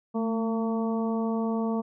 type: harmonic tone with a mistuned harmonic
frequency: 226.7 Hz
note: A#3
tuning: 48 cents flat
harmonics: 1 / 2 / 3 / 4 / 5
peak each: -26 / -32 / -36 / -38 / -40 dBFS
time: 0.14-1.82 s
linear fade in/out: 20 ms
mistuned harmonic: 1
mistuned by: -33 cents
effects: none

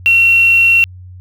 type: tone with quantisation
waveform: sine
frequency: 2728 Hz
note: F7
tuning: 41 cents flat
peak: -6 dBFS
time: 0.06-0.84 s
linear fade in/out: 0 ms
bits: 5
effects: added 91 Hz sine -31 dBFS peak until 1.2 s

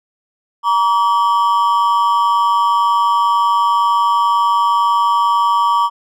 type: ring-modulated tone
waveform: triangle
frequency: 1046.5 Hz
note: C6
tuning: in tune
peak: -6 dBFS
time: 0.63-5.9 s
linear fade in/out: 50 ms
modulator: 101 Hz
effects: none

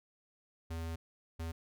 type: tone bursts at uneven times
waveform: square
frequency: 82.2 Hz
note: E2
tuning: 4 cents flat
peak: -38 dBFS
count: 2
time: 0.7-0.96 / 1.39-1.52 s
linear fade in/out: 10 ms
effects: none

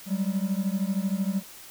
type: beating tone pair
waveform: triangle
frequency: 188.5 / 201.5 Hz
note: F#3 / G3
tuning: +32 / +48 cents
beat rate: 13 Hz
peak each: -25 / -26 dBFS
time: 0.06-1.43 s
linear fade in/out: 50 ms
effects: white hiss -46 dBFS RMS until 1.7 s

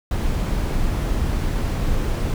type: noise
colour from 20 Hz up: brown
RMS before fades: -21 dBFS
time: 0.11-2.34 s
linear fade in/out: 2 ms
effects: none

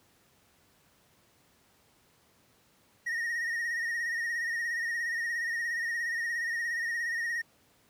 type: tone with vibrato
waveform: triangle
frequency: 1864.7 Hz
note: A#6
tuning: in tune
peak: -28 dBFS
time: 3.06-7.42 s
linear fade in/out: 10 ms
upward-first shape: sine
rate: 17 Hz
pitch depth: 48 cents each way
effects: pink hiss -65 dBFS RMS until 7.89 s + high-pass 80 Hz 12 dB/octave

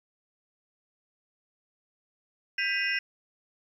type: tone cluster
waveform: sine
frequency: 1591 / 1982 / 2507 / 2798 / 5380 Hz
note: G6 / B6 / D#7 / F7 / E8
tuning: +25 / +6 / +12 / +3 / +34 cents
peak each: -32 / -30 / -32 / -34 / -36 dBFS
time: 2.58-2.99 s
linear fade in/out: 5 ms
effects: 10-bit

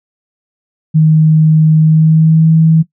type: tone with pitch glide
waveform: sine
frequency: 156.8 to 160.84 Hz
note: D#3 to E3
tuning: +14 to -42 cents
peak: -4 dBFS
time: 0.94-2.83 s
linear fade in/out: 20 ms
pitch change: +44 cents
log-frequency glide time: 1.79-2.5 s
effects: noise-tail reverb RT60 0.1 s tail -18 dB re dry

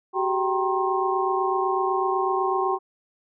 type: tone cluster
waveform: sine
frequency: 376.3 / 404.3 / 777 / 938 / 1068 Hz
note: F#4 / G#4 / G5 / A#5 / C6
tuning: +29 / -46 / -16 / +11 / +35 cents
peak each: -25 / -34 / -26 / -31 / -26 dBFS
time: 0.13-2.79 s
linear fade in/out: 50 ms
effects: none

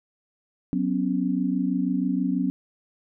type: chord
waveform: sine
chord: F# suspended fourth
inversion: none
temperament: equal with one note detuned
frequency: 185 / 251 / 277.2 Hz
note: F#3 / B3 / C#4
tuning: 0 / +28 / 0 cents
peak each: -26 dBFS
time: 0.73-2.5 s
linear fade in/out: 0 ms
effects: none

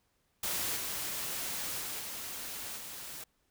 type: noise with level steps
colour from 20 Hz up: white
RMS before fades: -34 / -37 / -39 / -41 / -44 dBFS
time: 0.43-3.24 s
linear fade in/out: 5 ms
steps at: 0.75 / 1.79 / 1.99 / 2.76 s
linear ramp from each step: 20 ms
effects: pink hiss -75 dBFS RMS until 3.5 s

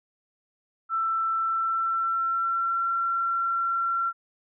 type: tone with pitch glide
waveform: sine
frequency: 1333 to 1361.8 Hz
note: E6 to F6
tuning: +19 to -44 cents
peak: -23 dBFS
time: 0.89-4.13 s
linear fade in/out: 50 ms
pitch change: +37 cents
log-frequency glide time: 1.33-2.9 s
effects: none

